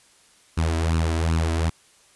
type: tone with flanger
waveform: sawtooth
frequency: 81.5 Hz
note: E2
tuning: 19 cents flat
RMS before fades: -22 dBFS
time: 0.57-1.7 s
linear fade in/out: 10 ms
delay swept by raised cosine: 0.72 to 3.12 ms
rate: 2.6 Hz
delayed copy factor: +0.65
effects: white hiss -56 dBFS RMS until 2.15 s + resampled to 24000 Hz